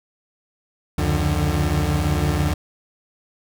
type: tone cluster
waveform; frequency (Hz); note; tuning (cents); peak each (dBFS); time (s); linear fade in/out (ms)
30% pulse; 71.7 / 89.2 / 149.5; D2 / F2 / D3; -41 / +37 / +31; -20; 0.98-2.54; 5
effects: none